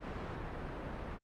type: low-pass noise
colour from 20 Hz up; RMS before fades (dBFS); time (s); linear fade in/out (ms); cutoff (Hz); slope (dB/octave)
pink; -42; 0-1.19; 50; 1600; 12
effects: Opus 48 kbps